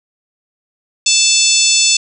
harmonic tone, 880 Hz, A5, in tune, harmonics 3 / 4 / 5 / 6 / 7 / 8 / 9, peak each -17 / -17 / -17 / -17 / -17 / -17 / -17 dBFS, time 1.06-1.97 s, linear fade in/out 5 ms, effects none

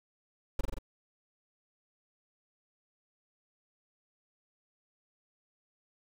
brown noise with echo, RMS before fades -28 dBFS, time 0.59-0.61 s, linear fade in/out 5 ms, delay 44 ms, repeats 4, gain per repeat -2 dB, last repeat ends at 0.786 s, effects none

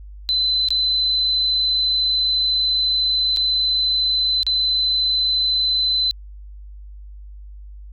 sine tone with dropouts, 4037 Hz, B7, 37 cents sharp, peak -16 dBFS, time 0.29-6.11 s, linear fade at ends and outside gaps 0 ms, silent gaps 0.686-0.705 / 3.363-3.371 / 4.431-4.466 s, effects added 50 Hz sine -35 dBFS peak until 7.92 s

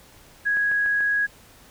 sine tone, 1659 Hz, G#6, 2 cents flat, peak -19 dBFS, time 0.45-1.27 s, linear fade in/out 20 ms
click train, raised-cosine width 0.5 ms, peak -24 dBFS, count 4, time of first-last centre 0.57-1.007 s, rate 6.87 Hz
effects pink hiss -51 dBFS RMS until 1.7 s

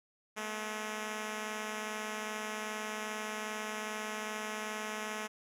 5% pulse tone pair together, 214.5 / 237 Hz, A3 / A#3, -44 / +29 cents, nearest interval major second, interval 173 cents, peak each -26 / -35 dBFS, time 0.36-5.28 s, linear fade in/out 20 ms, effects low-pass 12000 Hz 12 dB/octave

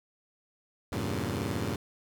15% pulse chord, E diminished seventh, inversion none, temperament equal, 82.41 / 98 / 116.54 / 138.59 Hz, E2 / G2 / Bb2 / Db3, 0 / 0 / 0 / 0 cents, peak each -31 / -28 / -29 / -31 dBFS, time 0.92-1.76 s, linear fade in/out 5 ms, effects none

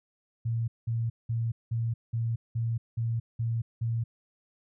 sine tone bursts, 115.2 Hz, A#2, 20 cents flat, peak -26 dBFS, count 9, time 0.45-4.04 s, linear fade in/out 10 ms, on 230 ms, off 190 ms, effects none

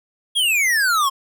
square exponential sweep, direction down, 3361 to 1052 Hz, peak -16 dBFS, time 0.35-1.1 s, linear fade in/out 20 ms, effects none

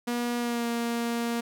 sawtooth tone with pitch glide, 240.2 to 234.6 Hz, B3 to A#3, -48 to +11 cents, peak -23 dBFS, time 0.07-1.41 s, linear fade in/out 10 ms, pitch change -41 cents, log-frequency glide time 0.38-0.66 s, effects none

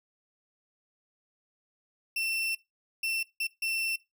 35% pulse tone bursts at uneven times, 2690 Hz, E7, 34 cents sharp, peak -27 dBFS, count 4, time 2.16-2.55 / 3.03-3.23 / 3.4-3.47 / 3.62-3.96 s, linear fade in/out 5 ms, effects noise-tail reverb RT60 0.2 s tail -20 dB re dry

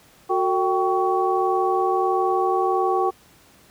sine tone cluster, 368.3 / 449.8 / 778 / 1122 Hz, F#4 / A4 / G5 / C#6, -8 / +38 / -13 / +21 cents, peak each -22 / -27 / -22 / -25 dBFS, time 0.29-3.11 s, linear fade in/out 20 ms, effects pink hiss -53 dBFS RMS until 3.7 s + high-pass 60 Hz 12 dB/octave

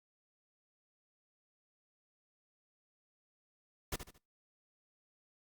pink noise with echo, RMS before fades -37 dBFS, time 3.92-3.96 s, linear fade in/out 5 ms, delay 74 ms, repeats 3, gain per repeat -9 dB, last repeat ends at 4.182 s, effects noise-tail reverb RT60 0.3 s tail -25 dB re dry + Opus 48 kbps

